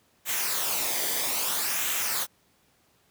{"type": "noise with flanger", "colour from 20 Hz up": "white", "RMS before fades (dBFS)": -28, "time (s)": [0.25, 2.27], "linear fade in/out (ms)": 50, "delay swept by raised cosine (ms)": [0.2, 0.75], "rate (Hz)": 0.61, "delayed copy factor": -0.55, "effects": ["pink hiss -65 dBFS RMS until 3.1 s", "high-pass 80 Hz 12 dB/octave"]}